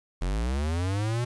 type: linear sweep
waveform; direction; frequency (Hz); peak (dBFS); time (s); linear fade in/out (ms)
square; up; 41.2 to 123.47; -26; 0.21-1.25; 10
effects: resampled to 24000 Hz + 9-bit